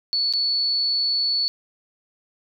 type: tone with dropouts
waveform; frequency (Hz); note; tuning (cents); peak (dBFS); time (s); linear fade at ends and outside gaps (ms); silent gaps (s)
sine; 4435; C#8; 0; -19; 0.13-1.48; 0; 0.326-0.336
effects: none